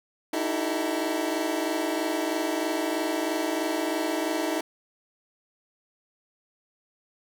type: tone cluster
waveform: 25% pulse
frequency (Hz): 303.3 / 326.4 / 382.9 / 442.9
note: D#4 / E4 / G4 / A4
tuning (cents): -44 / -17 / -41 / +11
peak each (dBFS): -27 / -25 / -31 / -31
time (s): 0.33-4.61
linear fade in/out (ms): 5
effects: none